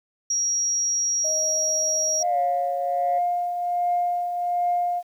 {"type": "tone", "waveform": "sine", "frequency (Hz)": 5670, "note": "F8", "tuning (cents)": 25, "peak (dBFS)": -20, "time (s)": [0.3, 2.23], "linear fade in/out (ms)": 5}
{"type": "tone with pitch glide", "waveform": "sine", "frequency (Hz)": [622.3, 551.2], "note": ["D#5", "C#5"], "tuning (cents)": [0, -10], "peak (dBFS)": -27, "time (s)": [1.24, 3.19], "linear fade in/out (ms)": 10, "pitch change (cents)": -210, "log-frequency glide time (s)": [2.26, 2.4]}
{"type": "tone with tremolo", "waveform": "sine", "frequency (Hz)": 706, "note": "F5", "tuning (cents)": 19, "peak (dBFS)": -18, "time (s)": [2.2, 5.03], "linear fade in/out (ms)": 50, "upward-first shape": "triangle", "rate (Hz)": 1.3, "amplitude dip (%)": 55}
{"effects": ["tanh soft clip ceiling -14 dBFS", "9-bit"]}